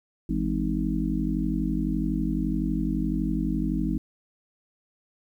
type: harmonic tone with a mistuned harmonic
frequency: 51.91 Hz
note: G#1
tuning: in tune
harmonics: 1 / 3 / 4 / 5 / 6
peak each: -30 / -30 / -30 / -30 / -30 dBFS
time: 0.29-3.98 s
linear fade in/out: 5 ms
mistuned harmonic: 3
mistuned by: +110 cents
effects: 10-bit